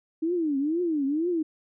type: tone with vibrato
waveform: sine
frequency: 311.1 Hz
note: D#4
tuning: in tune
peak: -23 dBFS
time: 0.22-1.43 s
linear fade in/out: 10 ms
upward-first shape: triangle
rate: 2.1 Hz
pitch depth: 270 cents each way
effects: none